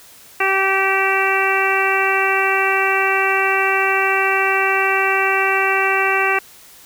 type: harmonic tone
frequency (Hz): 386.7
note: G4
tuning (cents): -24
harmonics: 1 / 2 / 3 / 4 / 5 / 6 / 7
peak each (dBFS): -22 / -22 / -22 / -22 / -22 / -22 / -22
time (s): 0.4-6.39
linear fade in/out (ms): 5
effects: white hiss -44 dBFS RMS until 6.85 s